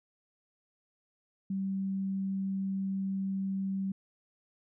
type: tone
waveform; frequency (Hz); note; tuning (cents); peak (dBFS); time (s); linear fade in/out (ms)
sine; 193.3; G3; -24; -30; 1.5-3.92; 5
effects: none